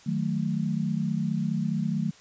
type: chord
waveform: sine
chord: D# diminished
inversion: none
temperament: equal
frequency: 155.56 / 185 / 220 Hz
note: D#3 / F#3 / A3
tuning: 0 / 0 / 0 cents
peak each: -29 dBFS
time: 0.06-2.11 s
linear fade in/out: 10 ms
effects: white hiss -53 dBFS RMS until 2.2 s + resampled to 16000 Hz